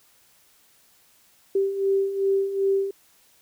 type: beating tone pair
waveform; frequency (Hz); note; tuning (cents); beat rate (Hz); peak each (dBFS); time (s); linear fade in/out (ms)
sine; 389.2 / 391.8; G4 / G4; -12 / -1; 2.6; -27 / -21; 1.55-2.91; 5
effects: white hiss -59 dBFS RMS until 3.41 s